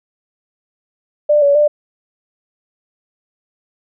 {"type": "tone with pitch steps", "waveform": "sine", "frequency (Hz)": [594, 568, 594], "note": ["D5", "C#5", "D5"], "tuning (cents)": [20, 42, 20], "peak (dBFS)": -8, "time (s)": [1.29, 1.68], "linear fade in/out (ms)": 10, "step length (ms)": 130, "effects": []}